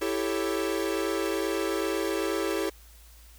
45% pulse chord, A dominant seventh, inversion second, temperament equal, 329.6 / 392 / 440 / 554.4 Hz, E4 / G4 / A4 / C#5, 0 / 0 / 0 / 0 cents, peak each -31 / -31 / -33 / -35 dBFS, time 0.01-2.7 s, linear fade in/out 10 ms, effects added 56 Hz sine -50 dBFS peak until 3.38 s + white hiss -56 dBFS RMS until 3.38 s

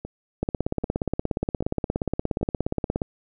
two click trains, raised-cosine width 2 ms, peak -20 / -10 dBFS, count 4 / 45, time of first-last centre 0.05-2.412 / 0.43-3.018 s, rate 1.27 / 17 Hz, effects none

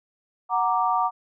sine chord, Gb augmented, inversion none, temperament equal, 740 / 932.3 / 1174.7 Hz, Gb5 / Bb5 / D6, 0 / 0 / 0 cents, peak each -24 dBFS, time 0.49-1.11 s, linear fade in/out 50 ms, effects none

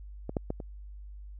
clicks, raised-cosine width 2 ms, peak -21 / -15 / -18 / -26 dBFS, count 4, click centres 0.294 / 0.368 / 0.504 / 0.602 s, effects added 50 Hz sine -42 dBFS peak until 1.39 s

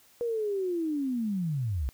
sine linear sweep, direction down, 481.7 to 57.9 Hz, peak -27 dBFS, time 0.21-1.89 s, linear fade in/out 0 ms, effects white hiss -60 dBFS RMS until 1.93 s

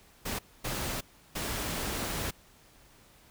pink noise bursts at uneven times, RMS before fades -34 dBFS, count 3, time 0.25-0.39 / 0.64-1.01 / 1.35-2.31 s, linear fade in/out 10 ms, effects pink hiss -59 dBFS RMS until 3.3 s

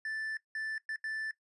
triangle tone bursts at uneven times, 1760 Hz, A6, in tune, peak -33 dBFS, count 4, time 0.05-0.37 / 0.55-0.78 / 0.89-0.96 / 1.04-1.31 s, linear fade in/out 2 ms, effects noise-tail reverb RT60 0.1 s tail -17 dB re dry + resampled to 24000 Hz

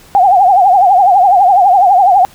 sine tone with vibrato, 759 Hz, F#5, 44 cents sharp, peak -4 dBFS, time 0.15-2.25 s, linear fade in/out 0 ms, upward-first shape triangle, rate 12 Hz, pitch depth 160 cents each way, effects pink hiss -41 dBFS RMS until 2.34 s

